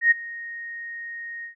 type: tone with ADSR envelope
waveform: sine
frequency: 1864 Hz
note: A#6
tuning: 1 cent flat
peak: -11 dBFS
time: 0.01-1.55 s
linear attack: 100 ms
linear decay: 17 ms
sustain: -21 dB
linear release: 110 ms
effects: none